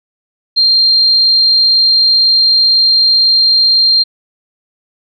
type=tone; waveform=sine; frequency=4186 Hz; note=C8; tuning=in tune; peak=-6 dBFS; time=0.56-4.04 s; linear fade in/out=20 ms; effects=none